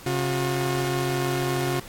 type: tone pair together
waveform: sawtooth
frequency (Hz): 135.25 / 359.4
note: C#3 / F4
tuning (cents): -42 / +50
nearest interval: octave + perfect fourth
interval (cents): 1692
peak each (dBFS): -22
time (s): 0.06-1.8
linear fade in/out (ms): 5
effects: pink hiss -44 dBFS RMS until 1.88 s + AAC 64 kbps